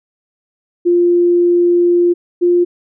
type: tone pair in turn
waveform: sine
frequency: 349.2 / 351.2 Hz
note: F4 / F4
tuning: 0 / +10 cents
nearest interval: unison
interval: 10 cents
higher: second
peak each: -8 dBFS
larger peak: neither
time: 0.85-2.14 / 2.41-2.65 s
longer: first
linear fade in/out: 20 ms
effects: none